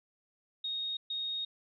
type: tone bursts at uneven times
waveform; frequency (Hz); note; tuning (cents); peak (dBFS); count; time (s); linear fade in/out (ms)
sine; 3729; A#7; 0; -33; 2; 0.64-0.97 / 1.1-1.45; 5
effects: none